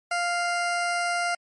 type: tone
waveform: 20% pulse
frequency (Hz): 698.5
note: F5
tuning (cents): 0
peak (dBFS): -19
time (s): 0.11-1.35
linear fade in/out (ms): 5
effects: MP3 48 kbps